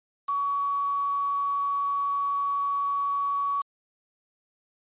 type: tone with quantisation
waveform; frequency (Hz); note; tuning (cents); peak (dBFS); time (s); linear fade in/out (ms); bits
sine; 1127; C#6; +28; -24; 0.28-3.62; 10; 7
effects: resampled to 8000 Hz